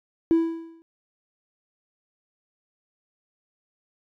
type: tone with exponential decay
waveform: triangle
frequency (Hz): 329.6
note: E4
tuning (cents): 0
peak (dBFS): -10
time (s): 0.31-0.82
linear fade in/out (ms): 0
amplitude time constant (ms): 110
effects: tanh soft clip ceiling -12 dBFS